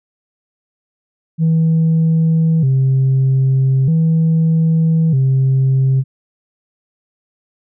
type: tone with vibrato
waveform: sine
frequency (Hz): 146.83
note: D3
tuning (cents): 0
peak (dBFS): -8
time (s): 1.38-6.04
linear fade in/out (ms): 50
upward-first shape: square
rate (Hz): 0.4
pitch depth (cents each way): 170
effects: tanh soft clip ceiling -8 dBFS